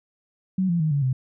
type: tone with pitch steps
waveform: sine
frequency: 187.8 / 171.22 / 156.11 / 142.33 / 129.76 Hz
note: F#3 / F3 / D#3 / C#3 / C3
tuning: +26 / -34 / +6 / +46 / -14 cents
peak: -19 dBFS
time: 0.58-1.13 s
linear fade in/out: 5 ms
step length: 110 ms
effects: none